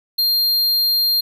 square tone, 4200 Hz, C8, 6 cents sharp, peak -15 dBFS, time 0.18-1.21 s, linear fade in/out 10 ms, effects 9-bit

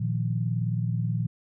sine chord, Bb suspended fourth, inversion none, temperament equal, 116.54 / 155.56 / 174.61 Hz, Bb2 / Eb3 / F3, 0 / 0 / 0 cents, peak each -26 / -31 / -31 dBFS, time 0-1.27 s, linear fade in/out 10 ms, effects none

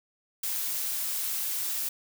blue noise, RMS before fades -31 dBFS, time 0.43-1.89 s, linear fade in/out 5 ms, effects none

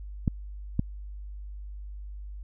clicks, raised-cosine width 5 ms, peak -11 dBFS, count 2, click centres 0.278 / 0.794 s, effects added 50 Hz sine -37 dBFS peak until 2.43 s

